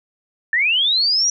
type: linear sweep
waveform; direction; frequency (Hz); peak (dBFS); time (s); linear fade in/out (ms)
sine; up; 1730 to 5870; -14; 0.53-1.3; 2
effects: none